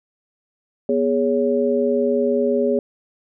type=tone cluster; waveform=sine; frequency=244.4 / 414.6 / 560 Hz; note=B3 / G#4 / C#5; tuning=-18 / -3 / +18 cents; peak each=-21 / -19 / -21 dBFS; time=0.89-2.79 s; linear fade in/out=2 ms; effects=none